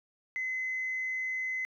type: tone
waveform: sine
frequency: 2040 Hz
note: C7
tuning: 44 cents flat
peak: -30 dBFS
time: 0.36-1.65 s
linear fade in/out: 0 ms
effects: tanh soft clip ceiling -26 dBFS + 12-bit